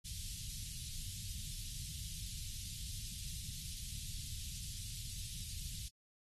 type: band-stop noise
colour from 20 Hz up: pink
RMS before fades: -45 dBFS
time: 0.04-5.89 s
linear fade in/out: 20 ms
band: 140 to 3400 Hz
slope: 24 dB/octave
effects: AAC 32 kbps